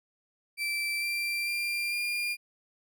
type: tone with pitch steps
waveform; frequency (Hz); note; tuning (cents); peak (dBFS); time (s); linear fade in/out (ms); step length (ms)
35% pulse; 2335 / 2359 / 2384 / 2409; D7 / D7 / D7 / D7; -11 / +7 / +25 / +43; -27; 0.57-2.37; 50; 450
effects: none